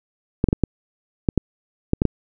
clicks, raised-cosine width 3 ms, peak -3 dBFS, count 9, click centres 0.441 / 0.487 / 0.529 / 0.637 / 1.288 / 1.377 / 1.934 / 2.019 / 2.053 s, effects none

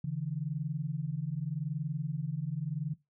sine tone pair together, 140.2 / 161.05 Hz, C#3 / E3, +20 / -40 cents, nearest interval major second, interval 240 cents, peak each -34 / -35 dBFS, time 0.04-2.94 s, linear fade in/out 5 ms, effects noise-tail reverb RT60 0.2 s tail -18 dB re dry

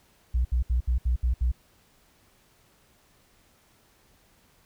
sine tone bursts, 61 Hz, B1, 21 cents flat, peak -19 dBFS, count 7, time 0.34-1.518 s, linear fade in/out 10 ms, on 110 ms, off 68 ms, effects tanh soft clip ceiling -18 dBFS + pink hiss -62 dBFS RMS until 4.65 s

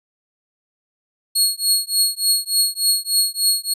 20% pulse tone with tremolo, 4324 Hz, C#8, 44 cents flat, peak -6 dBFS, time 1.35-3.74 s, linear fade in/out 10 ms, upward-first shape triangle, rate 3.4 Hz, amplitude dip 100%, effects resampled to 32000 Hz

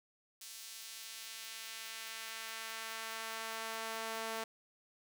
sawtooth tone with high-pass filter sweep, 223.8 Hz, A3, 30 cents sharp, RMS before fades -44 dBFS, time 0.41-4.44 s, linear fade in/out 5 ms, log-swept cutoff 5100 to 600 Hz, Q 0.78, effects none

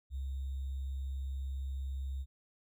sine tone with sample-and-hold, 67.2 Hz, C2, 47 cents sharp, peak -35 dBFS, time 0.1-2.26 s, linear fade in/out 50 ms, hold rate 3675 Hz, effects none

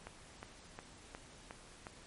click train, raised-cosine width 0.5 ms, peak -30 dBFS, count 6, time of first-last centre 0.07-1.869 s, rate 2.78 Hz, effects pink hiss -57 dBFS RMS until 2.06 s + MP3 48 kbps

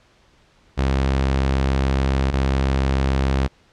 sawtooth tone pair in turn, 67 / 67 Hz, C2 / C2, +42 / +42 cents, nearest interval unison, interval 0 cents, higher neither, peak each -13 dBFS, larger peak neither, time 0.77-2.32 / 2.32-3.48 s, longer first, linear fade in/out 20 ms, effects pink hiss -56 dBFS RMS until 3.72 s + low-pass 5000 Hz 12 dB/octave

